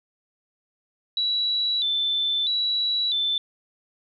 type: tone with vibrato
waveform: sine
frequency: 3720 Hz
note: A#7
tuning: 4 cents flat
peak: -21 dBFS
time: 1.17-3.38 s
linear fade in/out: 2 ms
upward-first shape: square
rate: 0.77 Hz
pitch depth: 90 cents each way
effects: none